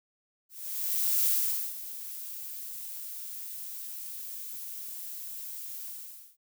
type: noise with ADSR envelope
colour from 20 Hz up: violet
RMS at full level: -25 dBFS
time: 0.49-6.37 s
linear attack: 760 ms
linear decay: 490 ms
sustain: -15 dB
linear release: 490 ms
effects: none